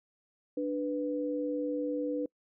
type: tone pair together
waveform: sine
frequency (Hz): 294.8 / 494.8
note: D4 / B4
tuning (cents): +7 / +3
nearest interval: major sixth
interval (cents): 896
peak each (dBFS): -32 / -33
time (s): 0.57-2.26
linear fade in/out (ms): 5
effects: noise-tail reverb RT60 0.1 s tail -26 dB re dry